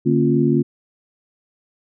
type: tone cluster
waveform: sine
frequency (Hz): 146.4 / 227.6 / 271.7 / 350.7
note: D3 / A#3 / C#4 / F4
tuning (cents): -5 / -41 / -35 / +7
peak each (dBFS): -19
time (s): 0.05-0.63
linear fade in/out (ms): 20
effects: none